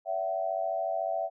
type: tone cluster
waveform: sine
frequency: 569 / 665 / 759 Hz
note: C#5 / E5 / F#5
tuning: +45 / +15 / +44 cents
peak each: -37 / -30 / -33 dBFS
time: 0.05-1.3 s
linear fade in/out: 50 ms
effects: none